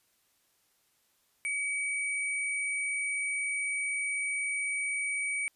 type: tone pair together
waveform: sine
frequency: 2269 / 8802 Hz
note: C#7 / C#9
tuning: +40 / -13 cents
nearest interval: octave + major seventh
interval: 2347 cents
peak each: -30 / -38 dBFS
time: 1.45-5.48 s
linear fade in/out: 0 ms
effects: white hiss -71 dBFS RMS until 5.55 s + resampled to 32000 Hz